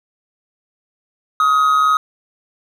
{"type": "tone with amplitude modulation", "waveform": "triangle", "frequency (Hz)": 1260, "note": "D#6", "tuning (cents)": 21, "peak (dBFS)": -7, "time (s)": [1.4, 1.97], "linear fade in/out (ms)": 2, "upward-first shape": "sine", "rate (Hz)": 143, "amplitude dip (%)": 50, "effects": []}